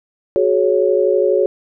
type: chord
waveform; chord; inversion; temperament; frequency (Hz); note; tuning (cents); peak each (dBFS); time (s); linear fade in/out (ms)
sine; F# suspended second; none; equal with one note detuned; 370 / 422.1 / 554.4; F#4 / G#4 / C#5; 0 / +28 / 0; -16; 0.36-1.46; 0
effects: none